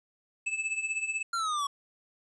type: tone with tremolo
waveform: square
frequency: 2619 Hz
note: E7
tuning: 12 cents flat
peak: -27 dBFS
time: 0.46-1.23 s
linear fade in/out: 10 ms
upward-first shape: triangle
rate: 16 Hz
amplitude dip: 80%
type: exponential sweep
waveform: square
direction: down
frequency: 1396.9 to 1110 Hz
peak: -29 dBFS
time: 1.33-1.67 s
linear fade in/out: 5 ms
effects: resampled to 22050 Hz + 11-bit